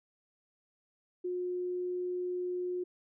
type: tone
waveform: sine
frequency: 359.9 Hz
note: F#4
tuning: 48 cents flat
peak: -32 dBFS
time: 1.24-2.84 s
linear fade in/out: 10 ms
effects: none